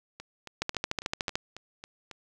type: two click trains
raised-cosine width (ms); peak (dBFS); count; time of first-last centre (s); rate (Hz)
0.2; -11 / -24; 11 / 8; 0.62-1.355 / 0.2-2.113; 13.6 / 3.66
effects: none